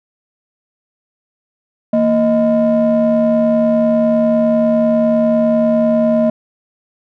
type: ring-modulated tone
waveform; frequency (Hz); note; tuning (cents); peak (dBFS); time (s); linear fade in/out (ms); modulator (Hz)
triangle; 196.5; G3; +4; -5; 1.93-6.3; 5; 428
effects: none